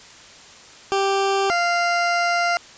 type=tone pair in turn; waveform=20% pulse; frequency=392 / 695 Hz; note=G4 / F5; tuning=0 / -9 cents; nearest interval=minor seventh; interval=991 cents; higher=second; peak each=-13 / -13 dBFS; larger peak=neither; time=0.92-1.5 / 1.5-2.57 s; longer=second; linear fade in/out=0 ms; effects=white hiss -44 dBFS RMS until 2.77 s + resampled to 16000 Hz